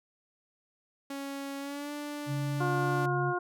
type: tone with pitch glide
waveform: sawtooth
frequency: 277.2 to 293.3 Hz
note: C#4 to D4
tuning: 0 to -2 cents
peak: -32 dBFS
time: 1.1-3.06 s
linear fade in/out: 5 ms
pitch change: +98 cents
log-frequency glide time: 1.59-1.92 s
type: tone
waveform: sine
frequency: 138.59 Hz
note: C#3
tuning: in tune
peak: -30 dBFS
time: 2.26-3.34 s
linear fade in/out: 50 ms
type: harmonic tone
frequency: 356.6 Hz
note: F4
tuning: 36 cents sharp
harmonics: 1 / 2 / 3 / 4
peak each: -32 / -34 / -35 / -35 dBFS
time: 2.6-3.39 s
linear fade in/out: 10 ms
effects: none